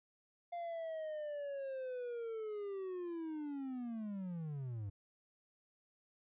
triangle linear sweep, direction down, 698 to 95.7 Hz, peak -38 dBFS, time 0.52-4.9 s, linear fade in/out 10 ms, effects resampled to 8000 Hz

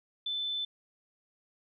sine tone, 3520 Hz, A7, in tune, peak -31 dBFS, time 0.26-0.65 s, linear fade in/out 5 ms, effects none

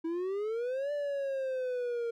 triangle exponential two-way sweep, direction up then down, 322 to 587.3 to 462.5 Hz, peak -29 dBFS, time 0.04-2.11 s, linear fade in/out 10 ms, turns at 0.92 s, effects none

